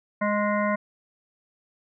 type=harmonic tone with a mistuned harmonic; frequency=207.3 Hz; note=G#3; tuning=3 cents flat; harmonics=1 / 3 / 5 / 7 / 9 / 10; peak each=-26 / -26 / -28 / -33 / -34 / -35 dBFS; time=0.21-0.76 s; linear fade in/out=10 ms; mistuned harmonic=5; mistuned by=+17 cents; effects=none